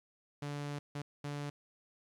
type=tone bursts at uneven times; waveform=sawtooth; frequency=144.8 Hz; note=D3; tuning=24 cents flat; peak=-34 dBFS; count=3; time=0.42-0.79 / 0.95-1.02 / 1.24-1.5 s; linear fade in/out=5 ms; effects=low-pass 8000 Hz 12 dB/octave + 12-bit